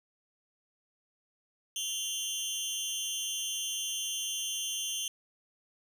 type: tone with amplitude modulation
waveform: 20% pulse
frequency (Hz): 3098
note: G7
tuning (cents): -21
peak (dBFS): -23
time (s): 1.76-5.08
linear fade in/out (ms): 2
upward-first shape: sine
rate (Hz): 300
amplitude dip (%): 100
effects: none